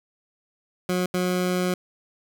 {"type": "tone bursts at uneven times", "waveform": "20% pulse", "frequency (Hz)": 181.2, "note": "F#3", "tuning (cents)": -36, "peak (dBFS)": -17, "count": 2, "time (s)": [[0.89, 1.06], [1.14, 1.74]], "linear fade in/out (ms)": 2, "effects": []}